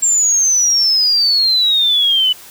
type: exponential sweep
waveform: sine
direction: down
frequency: 7459 to 2968 Hz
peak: -10 dBFS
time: 0.02-2.33 s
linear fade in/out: 10 ms
effects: white hiss -38 dBFS RMS until 2.5 s